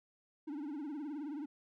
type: tone with vibrato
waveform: triangle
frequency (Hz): 293.7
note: D4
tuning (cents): 0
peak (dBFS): -37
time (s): 0.47-1.46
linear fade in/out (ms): 10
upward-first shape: triangle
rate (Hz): 19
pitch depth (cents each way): 160
effects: none